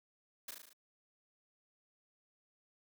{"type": "noise with echo", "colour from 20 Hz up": "white", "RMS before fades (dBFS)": -44, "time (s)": [0.48, 0.51], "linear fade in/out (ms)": 5, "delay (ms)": 37, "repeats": 6, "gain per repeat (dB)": -3, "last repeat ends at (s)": 0.732, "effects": ["high-pass 200 Hz 12 dB/octave"]}